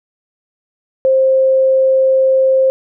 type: tone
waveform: sine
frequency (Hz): 528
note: C5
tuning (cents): +16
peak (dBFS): -8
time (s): 1.05-2.7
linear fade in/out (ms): 0
effects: none